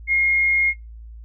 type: tone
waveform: sine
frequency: 2143 Hz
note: C7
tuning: 41 cents sharp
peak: -15 dBFS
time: 0.07-0.74 s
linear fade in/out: 50 ms
effects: noise-tail reverb RT60 0.2 s tail -20 dB re dry + added 56 Hz sine -36 dBFS peak until 1.24 s